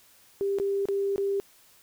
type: tone with dropouts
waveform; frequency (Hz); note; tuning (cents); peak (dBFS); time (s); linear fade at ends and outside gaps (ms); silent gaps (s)
sine; 396.6; G4; +20; -24; 0.41-1.4; 0; 0.586-0.599 / 0.855-0.886 / 1.16-1.18
effects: white hiss -58 dBFS RMS until 1.82 s